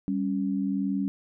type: tone pair together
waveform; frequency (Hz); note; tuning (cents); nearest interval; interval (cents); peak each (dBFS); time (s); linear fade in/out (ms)
sine; 196.01 / 277.2; G3 / C#4; 0 / 0; tritone; 600; -27 / -28; 0.08-1.08; 0
effects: none